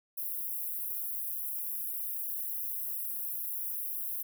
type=high-pass noise; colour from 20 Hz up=white; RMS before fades=-36 dBFS; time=0.17-4.23 s; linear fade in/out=10 ms; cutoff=11000 Hz; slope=48 dB/octave; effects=none